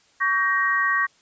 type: chord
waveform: sine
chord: G diminished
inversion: second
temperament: just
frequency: 1128.9 / 1568 / 1881.6 Hz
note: Db6 / G6 / Bb6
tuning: +31 / 0 / +16 cents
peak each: -23 / -26 / -21 dBFS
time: 0.2-1.07 s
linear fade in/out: 20 ms
effects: white hiss -59 dBFS RMS until 1.21 s + resampled to 16000 Hz